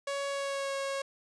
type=tone with pitch glide; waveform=sawtooth; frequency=559 to 548.4 Hz; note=C#5 to C#5; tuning=+14 to -19 cents; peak=-28 dBFS; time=0.07-1.02 s; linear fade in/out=5 ms; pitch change=-33 cents; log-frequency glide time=0.28-0.75 s; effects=resampled to 22050 Hz